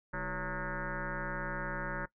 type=tone with frequency modulation; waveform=sine; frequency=740 Hz; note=F#5; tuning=in tune; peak=-34 dBFS; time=0.13-2.06 s; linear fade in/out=10 ms; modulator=177 Hz; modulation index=5.6; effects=noise-tail reverb RT60 0.1 s tail -18 dB re dry